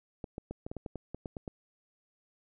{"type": "clicks", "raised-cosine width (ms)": 2, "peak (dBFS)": -25, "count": 12, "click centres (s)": [0.242, 0.381, 0.51, 0.665, 0.715, 0.767, 0.862, 0.957, 1.146, 1.258, 1.368, 1.478], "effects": []}